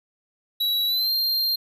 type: tone with pitch glide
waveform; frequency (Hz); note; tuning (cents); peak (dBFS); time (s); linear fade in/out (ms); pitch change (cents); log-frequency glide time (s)
square; 3908 to 4188; B7 to C8; -19 to +1; -21; 0.6-1.56; 10; +120; 0.87-1.1
effects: none